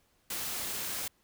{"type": "noise", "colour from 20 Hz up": "white", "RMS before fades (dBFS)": -36, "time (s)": [0.3, 1.08], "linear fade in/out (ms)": 5, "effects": ["pink hiss -70 dBFS RMS until 1.23 s"]}